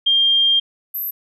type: tone pair in turn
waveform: sine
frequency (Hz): 3200 / 12169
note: G7 / F#9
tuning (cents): +35 / +47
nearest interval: octave + major seventh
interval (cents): 2312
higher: second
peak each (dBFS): -12 / -22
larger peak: first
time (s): 0.06-0.6 / 0.94-1.11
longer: first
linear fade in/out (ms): 10
effects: none